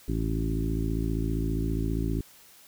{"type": "harmonic tone with a mistuned harmonic", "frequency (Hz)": 55, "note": "A1", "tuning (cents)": 0, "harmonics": [1, 2, 3, 4, 5, 6, 7], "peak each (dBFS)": [-29, -33, -33, -39, -33, -36, -39], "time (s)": [0.08, 2.21], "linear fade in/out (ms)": 5, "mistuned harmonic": 1, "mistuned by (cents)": -33, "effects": ["white hiss -54 dBFS RMS until 2.67 s"]}